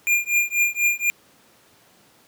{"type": "tone with tremolo", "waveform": "square", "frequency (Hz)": 2406, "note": "D7", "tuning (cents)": 41, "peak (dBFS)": -15, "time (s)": [0.07, 1.1], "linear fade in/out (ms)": 0, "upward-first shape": "triangle", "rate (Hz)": 4.1, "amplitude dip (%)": 100, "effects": ["pink hiss -55 dBFS RMS until 2.27 s", "high-pass 150 Hz 12 dB/octave"]}